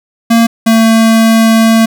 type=tone pair in turn; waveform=square; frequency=230 / 224.9 Hz; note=A#3 / A3; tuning=-23 / +38 cents; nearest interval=unison; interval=39 cents; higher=first; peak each=-5 dBFS; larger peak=neither; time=0.3-0.47 / 0.66-1.86 s; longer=second; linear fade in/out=10 ms; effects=none